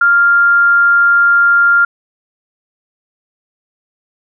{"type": "tone with amplitude modulation", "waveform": "sine", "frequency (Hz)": 1396.9, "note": "F6", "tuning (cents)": 0, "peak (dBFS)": -5, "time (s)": [0.01, 1.85], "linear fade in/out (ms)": 5, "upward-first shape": "sine", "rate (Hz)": 262, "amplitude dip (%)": 25, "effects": []}